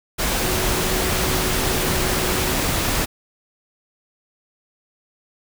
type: tone in noise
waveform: sine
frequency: 370 Hz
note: F#4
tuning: in tune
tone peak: -28 dBFS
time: 0.42-2.56 s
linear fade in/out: 20 ms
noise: pink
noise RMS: -21 dBFS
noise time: 0.18-3.06 s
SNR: -10 dB
effects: none